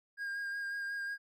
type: tone with vibrato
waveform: triangle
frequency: 1618 Hz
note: G#6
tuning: 46 cents flat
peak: -34 dBFS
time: 0.17-1.18 s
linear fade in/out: 50 ms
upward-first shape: sine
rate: 5.5 Hz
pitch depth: 18 cents each way
effects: none